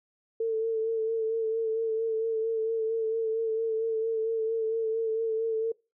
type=tone with vibrato; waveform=sine; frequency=447.5 Hz; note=A4; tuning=29 cents sharp; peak=-25 dBFS; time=0.4-5.72 s; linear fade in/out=5 ms; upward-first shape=sine; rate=4.4 Hz; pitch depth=29 cents each way; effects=noise-tail reverb RT60 0.3 s tail -24 dB re dry